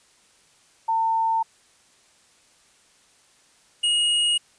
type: tone pair in turn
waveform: sine / square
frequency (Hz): 900 / 2876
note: A5 / F#7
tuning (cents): +39 / -50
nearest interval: octave + minor sixth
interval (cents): 2011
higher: second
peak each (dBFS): -19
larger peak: neither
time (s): 0.88-1.43 / 3.83-4.38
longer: neither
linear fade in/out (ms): 10
effects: white hiss -58 dBFS RMS until 4.58 s + resampled to 22050 Hz